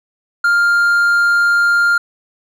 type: tone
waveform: triangle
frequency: 1401 Hz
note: F6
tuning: 5 cents sharp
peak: -8 dBFS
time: 0.44-1.98 s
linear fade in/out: 5 ms
effects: none